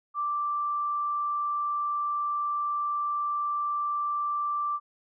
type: tone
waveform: sine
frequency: 1174 Hz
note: D6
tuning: 1 cent flat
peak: -26 dBFS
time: 0.14-4.8 s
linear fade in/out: 50 ms
effects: none